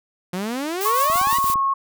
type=exponential sweep; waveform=sawtooth; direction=up; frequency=174.3 to 1002 Hz; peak=-20 dBFS; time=0.33-1.38 s; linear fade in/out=5 ms
type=noise with tremolo; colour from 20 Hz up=blue; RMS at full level=-25 dBFS; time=0.81-1.54 s; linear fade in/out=0 ms; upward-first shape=triangle; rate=6.2 Hz; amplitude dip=60%
type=tone with pitch glide; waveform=sine; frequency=1105 to 1091 Hz; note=C#6 to C#6; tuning=-6 to -28 cents; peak=-17 dBFS; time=0.85-1.74 s; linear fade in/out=10 ms; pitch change=-22 cents; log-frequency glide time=1.14-1.58 s
type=click train; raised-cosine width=3 ms; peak=-23 dBFS; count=9; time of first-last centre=1.1-1.557 s; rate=17.5 Hz
effects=none